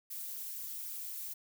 violet noise with flanger, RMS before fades -42 dBFS, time 0.1-1.34 s, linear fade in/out 10 ms, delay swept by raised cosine 0.25 to 4.95 ms, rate 3.9 Hz, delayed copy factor -0.8, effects none

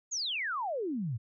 sine exponential sweep, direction down, 6980 to 103.83 Hz, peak -31 dBFS, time 0.11-1.18 s, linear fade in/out 20 ms, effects none

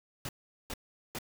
pink noise bursts, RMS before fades -38 dBFS, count 3, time 0.25-1.187 s, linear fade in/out 2 ms, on 39 ms, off 410 ms, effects none

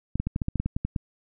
clicks, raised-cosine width 5 ms, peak -14 dBFS, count 12, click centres 0.156 / 0.2 / 0.27 / 0.361 / 0.418 / 0.484 / 0.557 / 0.6 / 0.66 / 0.765 / 0.85 / 0.962 s, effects none

